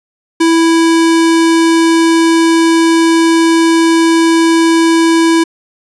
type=tone; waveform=square; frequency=329.6 Hz; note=E4; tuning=in tune; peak=-7 dBFS; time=0.4-5.44 s; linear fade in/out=10 ms; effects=resampled to 24000 Hz + 8-bit